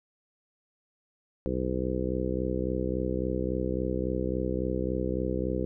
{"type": "harmonic tone", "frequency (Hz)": 63.6, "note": "C2", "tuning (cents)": -48, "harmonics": [1, 2, 3, 4, 5, 6, 7, 8], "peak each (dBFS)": [-34, -37, -34, -39, -34, -35, -36, -35], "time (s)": [1.46, 5.65], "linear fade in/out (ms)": 0, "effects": []}